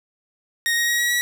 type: tone with pitch steps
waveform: sawtooth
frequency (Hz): 1864.7 / 1880.9 / 1897.3 / 1913.8 / 1930.5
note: A#6 / A#6 / A#6 / A#6 / B6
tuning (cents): 0 / +15 / +30 / +45 / -40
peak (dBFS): -15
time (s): 0.66-1.21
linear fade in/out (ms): 0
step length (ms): 110
effects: none